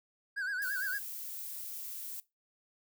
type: tone with vibrato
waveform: triangle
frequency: 1562 Hz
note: G6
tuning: 7 cents flat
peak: -31 dBFS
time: 0.36-0.99 s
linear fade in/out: 20 ms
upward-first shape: sine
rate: 8.8 Hz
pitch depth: 110 cents each way
type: noise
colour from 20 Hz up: violet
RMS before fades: -42 dBFS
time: 0.62-2.2 s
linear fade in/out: 0 ms
effects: noise-tail reverb RT60 0.2 s tail -19 dB re dry